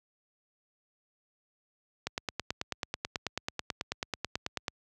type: click train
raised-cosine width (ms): 0.2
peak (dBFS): -14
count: 25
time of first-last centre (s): 2.07-4.682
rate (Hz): 9.19
effects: high-pass 60 Hz 12 dB/octave